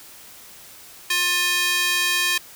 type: tone with high-pass filter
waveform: square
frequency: 354.3 Hz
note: F4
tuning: 25 cents sharp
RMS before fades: -21 dBFS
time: 1.1-2.38 s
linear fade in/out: 5 ms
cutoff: 2200 Hz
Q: 1.3
effects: white hiss -44 dBFS RMS until 2.55 s

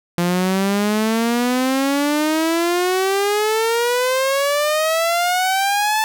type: exponential sweep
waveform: sawtooth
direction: up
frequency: 172.1 to 880 Hz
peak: -12 dBFS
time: 0.18-6.04 s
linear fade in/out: 0 ms
effects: none

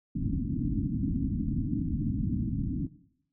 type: low-pass noise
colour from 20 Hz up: white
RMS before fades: -30 dBFS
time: 0.15-2.87 s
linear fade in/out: 5 ms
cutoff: 300 Hz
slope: 96 dB/octave
effects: noise-tail reverb RT60 0.7 s tail -17 dB re dry

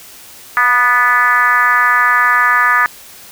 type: tone with frequency modulation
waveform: sine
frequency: 1480 Hz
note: F#6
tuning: in tune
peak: -8 dBFS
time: 0.57-2.86 s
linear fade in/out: 0 ms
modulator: 253 Hz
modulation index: 1.8
effects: white hiss -37 dBFS RMS until 3.31 s

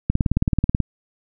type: click train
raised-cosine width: 5 ms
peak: -5 dBFS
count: 14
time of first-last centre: 0.1-0.803 s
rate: 18.5 Hz
effects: none

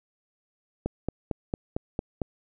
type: click train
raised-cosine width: 2 ms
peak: -14 dBFS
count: 7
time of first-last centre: 0.86-2.217 s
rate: 4.42 Hz
effects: none

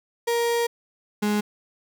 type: tone pair in turn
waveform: 35% pulse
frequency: 469.7 / 208.7 Hz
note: A#4 / G#3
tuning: +13 / +9 cents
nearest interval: octave + major second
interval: 1404 cents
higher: first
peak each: -19 dBFS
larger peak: neither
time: 0.27-0.67 / 1.22-1.41 s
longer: first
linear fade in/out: 10 ms
effects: none

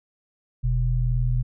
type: tone pair together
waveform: sine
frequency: 41.37 / 123.4 Hz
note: E1 / B2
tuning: +7 / -1 cents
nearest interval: octave + perfect fifth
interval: 1892 cents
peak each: -22 dBFS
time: 0.63-1.43 s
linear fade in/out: 20 ms
effects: none

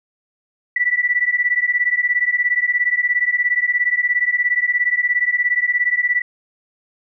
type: beating tone pair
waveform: sine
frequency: 1954 / 1971 Hz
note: B6 / B6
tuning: -19 / -4 cents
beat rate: 17 Hz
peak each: -18 dBFS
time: 0.76-6.22 s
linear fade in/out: 5 ms
effects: none

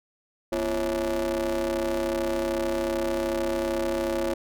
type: ring-modulated tone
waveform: 35% pulse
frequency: 102.6 Hz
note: G#2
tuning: 21 cents flat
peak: -20 dBFS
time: 0.52-4.34 s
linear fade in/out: 5 ms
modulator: 445 Hz
effects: none

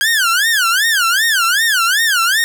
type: tone with vibrato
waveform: sawtooth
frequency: 1577 Hz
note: G6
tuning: 10 cents sharp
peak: -8 dBFS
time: 0.01-2.44 s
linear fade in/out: 0 ms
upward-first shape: sine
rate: 2.6 Hz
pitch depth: 280 cents each way
effects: none

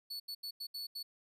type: tone bursts at uneven times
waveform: 45% pulse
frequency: 4435 Hz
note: C#8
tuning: in tune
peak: -39 dBFS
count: 6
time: 0.1-0.2 / 0.28-0.35 / 0.43-0.51 / 0.6-0.67 / 0.74-0.87 / 0.95-1.03 s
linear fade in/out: 10 ms
effects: resampled to 32000 Hz

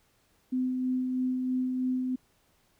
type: tone with tremolo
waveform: sine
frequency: 255.3 Hz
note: C4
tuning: 42 cents flat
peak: -25 dBFS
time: 0.52-2.16 s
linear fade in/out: 10 ms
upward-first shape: sine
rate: 3.1 Hz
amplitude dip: 30%
effects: pink hiss -68 dBFS RMS until 2.79 s

